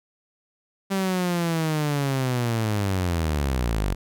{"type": "linear sweep", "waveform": "sawtooth", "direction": "down", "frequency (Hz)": [196.2, 44.89], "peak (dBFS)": -18, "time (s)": [0.9, 3.95], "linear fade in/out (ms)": 20, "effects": []}